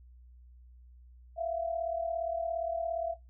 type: tone pair together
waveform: sine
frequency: 665 / 702.3 Hz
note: E5 / F5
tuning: +15 / +10 cents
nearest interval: minor second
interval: 95 cents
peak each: -31 / -37 dBFS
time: 1.36-3.16 s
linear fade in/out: 50 ms
effects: noise-tail reverb RT60 0.2 s tail -20 dB re dry + added 61 Hz sine -52 dBFS peak until 3.29 s